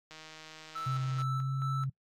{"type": "click train", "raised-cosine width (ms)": 0.2, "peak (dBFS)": -31, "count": 175, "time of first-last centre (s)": [0.11, 1.218], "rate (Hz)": 157}
{"type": "tone with tremolo", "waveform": "triangle", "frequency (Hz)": 1318.5, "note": "E6", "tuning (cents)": 0, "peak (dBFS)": -33, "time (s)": [0.75, 1.85], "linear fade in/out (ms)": 10, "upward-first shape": "square", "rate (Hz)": 2.3, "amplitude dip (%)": 60}
{"type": "tone with pitch glide", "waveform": "sine", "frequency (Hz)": [130.81, 134.25], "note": ["C3", "C3"], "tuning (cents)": [0, 45], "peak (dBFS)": -30, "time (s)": [0.86, 1.9], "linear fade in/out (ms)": 10, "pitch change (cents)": 45, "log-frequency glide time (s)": [1.33, 1.5]}
{"effects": ["noise-tail reverb RT60 0.1 s tail -22 dB re dry", "AAC 64 kbps"]}